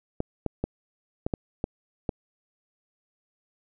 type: clicks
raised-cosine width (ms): 2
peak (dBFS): -13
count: 7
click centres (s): 0.204 / 0.463 / 0.64 / 1.265 / 1.338 / 1.641 / 2.092
effects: none